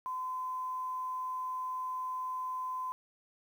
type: tone with quantisation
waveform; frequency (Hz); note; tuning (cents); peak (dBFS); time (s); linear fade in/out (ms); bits
sine; 1022; C6; -41; -34; 0.06-2.92; 0; 10
effects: none